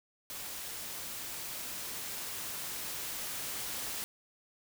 white noise with level ramp, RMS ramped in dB -42 to -38 dBFS, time 0.3-4.04 s, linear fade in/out 0 ms, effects none

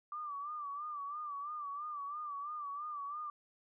sine tone with vibrato, 1172 Hz, D6, 4 cents flat, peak -39 dBFS, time 0.12-3.3 s, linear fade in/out 2 ms, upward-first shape sine, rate 3 Hz, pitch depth 77 cents each way, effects none

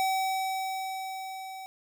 square tone with level ramp, 763 Hz, G5, 47 cents flat, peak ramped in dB -25 to -40 dBFS, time 0-1.66 s, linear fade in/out 0 ms, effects none

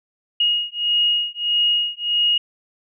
sine beating tone pair, 2873 / 2874.6 Hz, F7 / F7, +48 / +49 cents, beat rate 1.6 Hz, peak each -20 dBFS, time 0.4-2.38 s, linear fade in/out 5 ms, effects none

